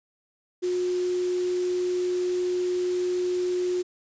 sine tone in noise, 360.7 Hz, F#4, 44 cents flat, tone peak -23 dBFS, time 0.62-3.83 s, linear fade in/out 20 ms, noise white, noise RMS -41 dBFS, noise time 0.62-3.83 s, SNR +15 dB, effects resampled to 16000 Hz

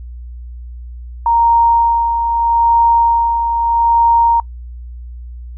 sine tone with tremolo, 931 Hz, A#5, 2 cents flat, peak -7 dBFS, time 1.26-4.4 s, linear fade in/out 2 ms, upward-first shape sine, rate 0.79 Hz, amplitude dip 50%, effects noise-tail reverb RT60 0.1 s tail -24 dB re dry + added 60 Hz sine -27 dBFS peak until 5.57 s

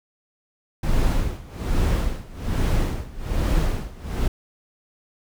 brown noise with tremolo, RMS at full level -19 dBFS, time 0.83-4.28 s, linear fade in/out 5 ms, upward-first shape sine, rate 1.2 Hz, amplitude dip 90%, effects none

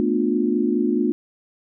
sine chord, B half-diminished seventh, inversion third, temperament just, 222.2 / 246.9 / 296.3 / 355.6 Hz, A3 / B3 / D4 / F4, +17 / 0 / +15 / +31 cents, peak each -23 dBFS, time 0-1.12 s, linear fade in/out 0 ms, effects none

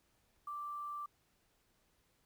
sine tone with quantisation, 1174 Hz, D6, 1 cent flat, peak -40 dBFS, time 0.47-1.06 s, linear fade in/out 5 ms, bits 11, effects pink hiss -75 dBFS RMS until 2.25 s

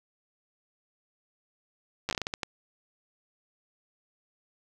slowing click train, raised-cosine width 0.2 ms, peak -13 dBFS, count 10, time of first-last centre 2.09-2.432 s, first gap 9 ms, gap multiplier 1.34, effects none

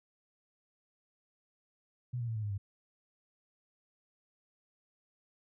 sine tone with pitch steps, 123.47 / 118.17 / 113.09 / 108.23 / 103.59 / 99.14 Hz, B2 / A#2 / A2 / A2 / G#2 / G2, 0 / +24 / +48 / -28 / -4 / +20 cents, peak -33 dBFS, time 2.13-2.58 s, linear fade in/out 10 ms, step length 75 ms, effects none

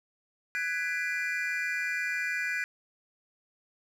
triangle chord, G# half-diminished seventh, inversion third, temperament just, 1495.1 / 1661.2 / 1993.5 / 2392 Hz, F#6 / G#6 / B6 / D7, +18 / 0 / +16 / +31 cents, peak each -33 dBFS, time 0.55-2.64 s, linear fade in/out 0 ms, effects none

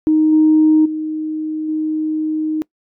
sine tone with level steps, 311.1 Hz, D#4, in tune, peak -9 / -7 / -19 / -16 dBFS, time 0.07-2.62 s, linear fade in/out 0 ms, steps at 0.32 / 0.85 / 1.68 s, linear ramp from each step 10 ms, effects noise-tail reverb RT60 0.1 s tail -23 dB re dry + tanh soft clip ceiling -3 dBFS

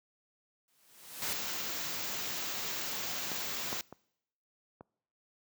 white noise with exponential growth, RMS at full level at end -35 dBFS, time 0.68-1.33 s, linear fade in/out 1 ms, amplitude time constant 140 ms
white band-stop noise, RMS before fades -37 dBFS, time 1.22-3.81 s, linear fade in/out 0 ms, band 7600 to 14000 Hz, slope 96 dB/octave
clicks, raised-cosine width 1 ms, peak -25 / -23 / -31 / -33 dBFS, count 4, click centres 3.317 / 3.728 / 3.926 / 4.809 s
effects noise-tail reverb RT60 0.8 s tail -25 dB re dry + high-pass 100 Hz 12 dB/octave

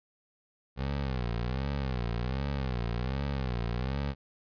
20% pulse tone with vibrato, 63.8 Hz, C2, 43 cents flat, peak -25 dBFS, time 0.76-4.15 s, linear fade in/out 50 ms, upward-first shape sine, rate 1.3 Hz, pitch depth 170 cents each way, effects resampled to 11025 Hz

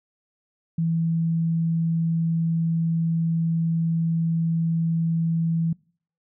sine tone, 164.81 Hz, E3, in tune, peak -20 dBFS, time 0.78-5.73 s, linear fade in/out 5 ms, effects noise-tail reverb RT60 0.5 s tail -25 dB re dry

